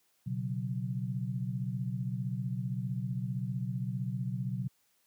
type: chord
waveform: sine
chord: B suspended second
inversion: none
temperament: just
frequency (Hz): 123.47 / 138.9 / 185.21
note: B2 / C#3 / F#3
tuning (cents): 0 / +4 / +2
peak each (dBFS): -34 / -37 / -37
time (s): 0.26-4.68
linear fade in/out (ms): 10
effects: white hiss -72 dBFS RMS until 5.06 s + high-pass 80 Hz 12 dB/octave